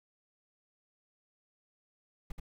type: noise with echo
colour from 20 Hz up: brown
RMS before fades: -36 dBFS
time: 2.3-2.32 s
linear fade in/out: 5 ms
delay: 79 ms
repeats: 1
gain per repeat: -4 dB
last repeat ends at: 2.399 s
effects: none